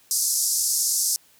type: band-pass noise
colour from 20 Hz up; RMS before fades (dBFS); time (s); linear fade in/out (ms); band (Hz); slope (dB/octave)
pink; -23; 0.11-1.16; 0; 5100 to 13000; 48
effects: white hiss -57 dBFS RMS until 1.39 s